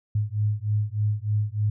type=beating tone pair; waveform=sine; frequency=103.83 / 107.13 Hz; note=G#2 / A2; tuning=0 / -46 cents; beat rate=3.3 Hz; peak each=-25 dBFS; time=0.15-1.7 s; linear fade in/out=5 ms; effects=none